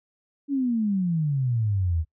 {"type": "exponential sweep", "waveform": "sine", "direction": "down", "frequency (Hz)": [289.2, 77.4], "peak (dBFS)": -21, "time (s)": [0.48, 2.05], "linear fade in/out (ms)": 50, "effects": ["noise-tail reverb RT60 0.1 s tail -24 dB re dry"]}